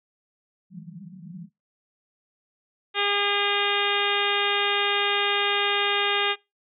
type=band-pass noise; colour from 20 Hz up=pink; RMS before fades=-41 dBFS; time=0.7-1.5 s; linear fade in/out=50 ms; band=160 to 200 Hz; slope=96 dB/octave
type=harmonic tone; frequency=405.9 Hz; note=G#4; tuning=40 cents flat; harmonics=1 / 2 / 3 / 4 / 5 / 6 / 7 / 8 / 9; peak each=-30 / -30 / -30 / -30 / -30 / -30 / -30 / -30 / -30 dBFS; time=2.94-6.36 s; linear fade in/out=50 ms
effects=noise-tail reverb RT60 0.2 s tail -20 dB re dry